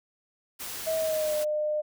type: noise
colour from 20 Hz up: white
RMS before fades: -37 dBFS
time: 0.59-1.45 s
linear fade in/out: 20 ms
type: tone with pitch glide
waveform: sine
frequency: 641 to 605 Hz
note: E5 to D#5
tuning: -49 to -49 cents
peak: -25 dBFS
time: 0.86-1.82 s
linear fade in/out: 20 ms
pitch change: -100 cents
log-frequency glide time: 0.99-1.36 s
effects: none